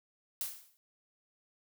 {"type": "noise with exponential decay", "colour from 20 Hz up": "blue", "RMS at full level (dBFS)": -34, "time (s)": [0.41, 0.77], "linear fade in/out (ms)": 0, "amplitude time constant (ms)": 77, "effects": []}